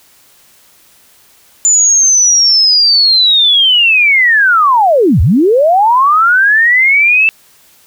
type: linear two-way sweep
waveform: sine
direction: down then up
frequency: 7090 to 65 to 2663 Hz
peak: -5 dBFS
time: 1.65-7.29 s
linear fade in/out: 0 ms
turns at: 5.21 s
effects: white hiss -46 dBFS RMS until 7.86 s